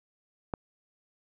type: click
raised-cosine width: 1 ms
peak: -17 dBFS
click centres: 0.538 s
effects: none